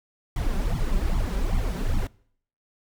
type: noise with flanger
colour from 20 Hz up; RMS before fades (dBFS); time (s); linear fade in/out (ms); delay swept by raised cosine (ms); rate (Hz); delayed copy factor
brown; -24; 0.36-2.07; 2; 0.89 to 5.19; 2.5; +0.95
effects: noise-tail reverb RT60 0.6 s tail -23 dB re dry